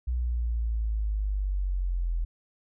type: linear sweep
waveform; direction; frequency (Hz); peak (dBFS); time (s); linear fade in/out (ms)
sine; down; 61.74 to 41.28; -25; 0.07-2.25; 10
effects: none